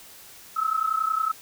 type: tone pair together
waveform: sine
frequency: 1284 / 1314.8 Hz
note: E6 / E6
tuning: -46 / -5 cents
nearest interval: unison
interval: 41 cents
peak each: -25 dBFS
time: 0.56-1.32 s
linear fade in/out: 10 ms
effects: white hiss -47 dBFS RMS until 1.41 s